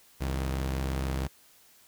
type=tone pair together; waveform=sawtooth; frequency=66.18 / 157.4 Hz; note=C2 / D#3; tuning=+20 / +20 cents; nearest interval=octave + minor third; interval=1500 cents; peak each=-25 / -35 dBFS; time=0.2-1.28 s; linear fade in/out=20 ms; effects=white hiss -59 dBFS RMS until 1.87 s